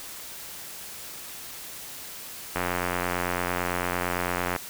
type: click train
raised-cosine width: 0.5 ms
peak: -11 dBFS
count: 179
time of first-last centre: 2.56-4.562 s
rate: 88.9 Hz
effects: white hiss -40 dBFS RMS until 4.69 s